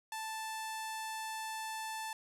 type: tone with low-pass filter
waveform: sawtooth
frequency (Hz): 880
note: A5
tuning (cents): 0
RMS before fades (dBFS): -41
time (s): 0.12-2.13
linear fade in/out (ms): 2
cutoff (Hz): 11000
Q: 1.6
effects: none